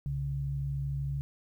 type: tone pair together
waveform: sine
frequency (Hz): 65.41 / 138.6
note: C2 / C#3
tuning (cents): 0 / 0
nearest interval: octave + minor second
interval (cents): 1300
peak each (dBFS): -37 / -31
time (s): 0.06-1.21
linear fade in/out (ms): 0
effects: 11-bit